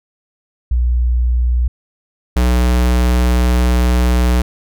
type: tone pair in turn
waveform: sine / square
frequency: 60.6 / 61.27 Hz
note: B1 / B1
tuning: -32 / -13 cents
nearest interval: unison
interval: 19 cents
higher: second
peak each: -11 dBFS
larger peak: neither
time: 0.71-1.68 / 2.36-4.42 s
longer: second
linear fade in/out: 5 ms
effects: none